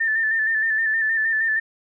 sine tone with vibrato, 1777 Hz, A6, 17 cents sharp, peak -18 dBFS, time 0-1.6 s, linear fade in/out 10 ms, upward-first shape square, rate 6.4 Hz, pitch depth 31 cents each way, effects none

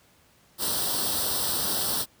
white noise with comb filter, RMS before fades -27 dBFS, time 0.58-2.06 s, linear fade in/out 50 ms, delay 0.22 ms, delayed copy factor +0.8, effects pink hiss -60 dBFS RMS until 2.2 s + high-pass 60 Hz 12 dB/octave

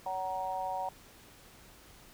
harmonic tone, 187.6 Hz, F#3, 24 cents sharp, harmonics 3 / 4 / 5, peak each -41 / -35 / -37 dBFS, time 0.06-0.89 s, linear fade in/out 2 ms, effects pink hiss -56 dBFS RMS until 2.13 s

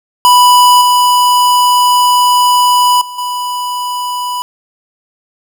square tone with level steps, 987.8 Hz, B5, in tune, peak -4 / -7 / -24 / -16 dBFS, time 0.25-4.42 s, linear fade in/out 0 ms, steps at 0.81 / 3.01 / 3.18 s, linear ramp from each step 5 ms, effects none

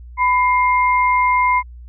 sine tone pair together, 999 / 2117 Hz, B5 / C7, +20 / +20 cents, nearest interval octave + minor second, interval 1300 cents, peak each -13 / -19 dBFS, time 0.17-1.63 s, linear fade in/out 50 ms, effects added 60 Hz sine -34 dBFS peak until 1.88 s

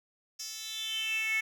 10% pulse tone with high-pass filter sweep, 440 Hz, A4, in tune, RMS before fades -34 dBFS, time 0.39-1.41 s, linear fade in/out 10 ms, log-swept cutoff 5100 to 2100 Hz, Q 8, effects none

